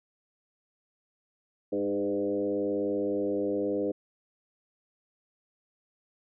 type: tone with frequency modulation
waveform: sine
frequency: 404.5 Hz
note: G#4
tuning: 46 cents flat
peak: -26 dBFS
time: 1.72-3.92 s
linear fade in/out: 10 ms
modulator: 99.2 Hz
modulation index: 1.5
effects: none